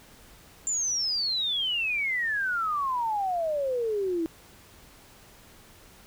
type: exponential sweep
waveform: sine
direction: down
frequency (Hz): 7300 to 319.7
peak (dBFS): -25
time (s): 0.67-4.26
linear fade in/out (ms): 0
effects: pink hiss -53 dBFS RMS until 6.06 s